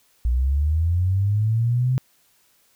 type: linear sweep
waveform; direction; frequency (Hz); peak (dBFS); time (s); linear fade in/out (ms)
sine; up; 57.9 to 130.81; -17; 0.25-1.98; 0
effects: white hiss -61 dBFS RMS until 2.75 s